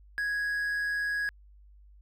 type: tone with amplitude modulation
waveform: triangle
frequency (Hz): 1661.2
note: G#6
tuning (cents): 0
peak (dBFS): -25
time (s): 0.18-1.29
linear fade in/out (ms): 0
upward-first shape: sine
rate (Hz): 161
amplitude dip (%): 25
effects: added 50 Hz sine -52 dBFS peak until 2.01 s